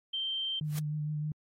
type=tone; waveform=sine; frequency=3136 Hz; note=G7; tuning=in tune; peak=-31 dBFS; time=0.13-0.6 s; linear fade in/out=10 ms
type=tone with vibrato; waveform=sine; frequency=151 Hz; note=D3; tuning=48 cents sharp; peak=-31 dBFS; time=0.61-1.32 s; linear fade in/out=2 ms; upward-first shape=sine; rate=6.5 Hz; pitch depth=21 cents each way
type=noise with exponential growth; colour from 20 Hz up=white; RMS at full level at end=-37 dBFS; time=0.64-0.79 s; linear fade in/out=5 ms; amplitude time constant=31 ms
effects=AAC 48 kbps